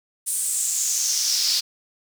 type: noise with high-pass filter sweep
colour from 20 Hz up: brown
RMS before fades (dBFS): -23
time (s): 0.26-1.61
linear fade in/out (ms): 20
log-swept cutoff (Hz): 9300 to 4600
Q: 5
effects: none